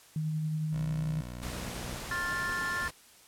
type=tone with tremolo; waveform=sine; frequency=155.56 Hz; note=D#3; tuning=in tune; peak=-28 dBFS; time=0.16-1.21 s; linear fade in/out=2 ms; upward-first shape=triangle; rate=11 Hz; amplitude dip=25%
type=tone; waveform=15% pulse; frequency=60.8 Hz; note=B1; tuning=26 cents flat; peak=-33 dBFS; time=0.71-2.02 s; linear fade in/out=50 ms
type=noise; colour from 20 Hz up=pink; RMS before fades=-40 dBFS; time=1.42-2.91 s; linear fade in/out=10 ms
type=chord; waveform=triangle; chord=F major; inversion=second; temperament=equal with one note detuned; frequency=1066 / 1396.9 / 1760 Hz; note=C6 / F6 / A6; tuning=+32 / 0 / 0 cents; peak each=-36 / -35 / -31 dBFS; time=2.11-2.88 s; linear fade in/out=2 ms
effects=white hiss -57 dBFS RMS until 3.27 s + low-pass 12000 Hz 12 dB/octave